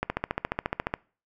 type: click train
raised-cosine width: 0.5 ms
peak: -11 dBFS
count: 14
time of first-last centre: 0.03-0.939 s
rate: 14.3 Hz
effects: noise-tail reverb RT60 0.4 s tail -24 dB re dry